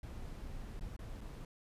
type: noise with dropouts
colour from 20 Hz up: brown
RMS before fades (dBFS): -45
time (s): 0.03-1.45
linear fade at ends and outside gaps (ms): 2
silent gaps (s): 0.796-0.809 / 0.965-0.99 / 1.208-1.212
effects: resampled to 32000 Hz